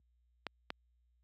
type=clicks; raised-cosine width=0.3 ms; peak=-21 dBFS; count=2; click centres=0.467 / 0.704 s; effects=added 60 Hz sine -54 dBFS peak until 1.23 s + high-pass 150 Hz 12 dB/octave